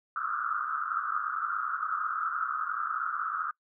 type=band-pass noise; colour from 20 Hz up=white; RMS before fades=-32 dBFS; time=0.16-3.51 s; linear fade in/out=2 ms; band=1200 to 1400 Hz; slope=96 dB/octave; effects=noise-tail reverb RT60 0.1 s tail -22 dB re dry